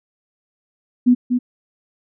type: tone with echo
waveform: sine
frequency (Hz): 246.9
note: B3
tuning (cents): 0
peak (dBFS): -8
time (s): 1.06-1.15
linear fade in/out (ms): 20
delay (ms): 240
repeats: 1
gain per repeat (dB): -6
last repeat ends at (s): 1.39
effects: none